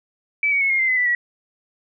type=tone with pitch steps; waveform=sine; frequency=2305 / 2247 / 2191 / 2136 / 2082 / 2030 / 1979 / 1929.3 Hz; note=D7 / C#7 / C#7 / C7 / C7 / B6 / B6 / B6; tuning=-33 / +23 / -21 / +35 / -9 / +47 / +3 / -41 cents; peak=-16 dBFS; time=0.43-1.15 s; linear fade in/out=2 ms; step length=90 ms; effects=none